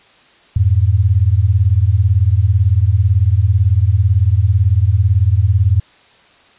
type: beating tone pair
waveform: sine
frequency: 87.3 / 105.3 Hz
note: F2 / G#2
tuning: 0 / +24 cents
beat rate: 18 Hz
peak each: -12 dBFS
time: 0.56-5.8 s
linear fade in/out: 5 ms
effects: white hiss -48 dBFS RMS until 6.58 s + resampled to 8000 Hz